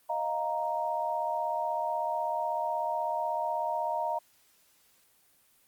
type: chord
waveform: sine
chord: Eb suspended second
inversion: none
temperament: equal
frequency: 622.3 / 698.5 / 932.3 Hz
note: Eb5 / F5 / Bb5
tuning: 0 / 0 / 0 cents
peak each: -34 / -34 / -31 dBFS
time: 0.09-4.19 s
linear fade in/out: 10 ms
effects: white hiss -65 dBFS RMS until 5.67 s + Opus 24 kbps